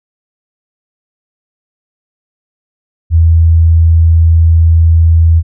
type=tone; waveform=sine; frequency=82.2 Hz; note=E2; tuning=4 cents flat; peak=-3 dBFS; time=3.1-5.43 s; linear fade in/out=50 ms; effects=none